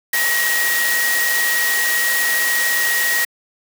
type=tone in noise; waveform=sine; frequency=1896 Hz; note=A#6; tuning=29 cents sharp; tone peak=-17 dBFS; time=0.13-3.25 s; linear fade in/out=5 ms; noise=white; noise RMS=-21 dBFS; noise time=0.13-3.25 s; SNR=+1 dB; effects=high-pass 400 Hz 12 dB/octave